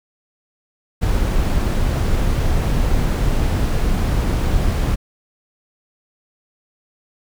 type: noise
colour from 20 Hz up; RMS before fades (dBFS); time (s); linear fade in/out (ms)
brown; -17; 1.01-4.96; 20
effects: none